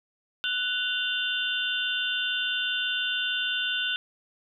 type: tone cluster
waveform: sine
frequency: 1483 / 2792 / 3065 / 3547 Hz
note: F#6 / F7 / G7 / A7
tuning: +4 / -1 / -40 / +13 cents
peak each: -30 / -31 / -33 / -31 dBFS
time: 0.44-3.96 s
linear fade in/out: 0 ms
effects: none